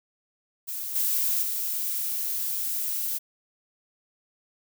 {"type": "noise with level steps", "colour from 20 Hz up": "violet", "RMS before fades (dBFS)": [-33, -25, -29], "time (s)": [0.67, 3.19], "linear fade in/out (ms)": 20, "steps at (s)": [0.95, 1.42], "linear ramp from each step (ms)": 10, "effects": []}